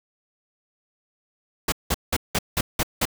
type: noise bursts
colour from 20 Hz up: pink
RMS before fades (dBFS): -22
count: 7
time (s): 1.68-3.054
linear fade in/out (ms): 5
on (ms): 42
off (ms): 180
effects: none